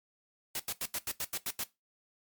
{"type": "noise bursts", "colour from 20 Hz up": "white", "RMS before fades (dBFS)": -35, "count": 9, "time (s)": [0.55, 1.636], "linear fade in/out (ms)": 2, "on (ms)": 46, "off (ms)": 84, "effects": ["noise-tail reverb RT60 0.2 s tail -17 dB re dry", "MP3 96 kbps"]}